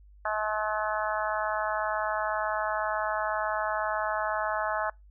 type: harmonic tone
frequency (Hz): 214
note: A3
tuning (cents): -48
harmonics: 3 / 4 / 5 / 6 / 7 / 8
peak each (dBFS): -32 / -33 / -34 / -35 / -35 / -36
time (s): 0.25-4.9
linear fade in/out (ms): 5
effects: noise-tail reverb RT60 0.2 s tail -26 dB re dry + added 50 Hz sine -51 dBFS peak until 5.1 s